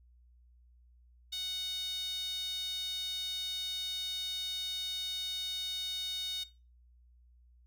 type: tone with high-pass filter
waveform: sawtooth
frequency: 740 Hz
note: F#5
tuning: in tune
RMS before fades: -38 dBFS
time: 1.32-6.44 s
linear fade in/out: 10 ms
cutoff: 3700 Hz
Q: 6.9
effects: noise-tail reverb RT60 0.3 s tail -17 dB re dry + added 60 Hz sine -59 dBFS peak until 7.66 s